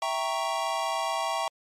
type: chord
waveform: square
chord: E diminished seventh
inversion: none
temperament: equal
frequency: 659.3 / 784 / 932.3 / 1108.7 Hz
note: E5 / G5 / Bb5 / Db6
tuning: 0 / 0 / 0 / 0 cents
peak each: -33 dBFS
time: 0.02-1.48 s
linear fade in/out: 2 ms
effects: low-pass 9000 Hz 12 dB/octave + MP3 96 kbps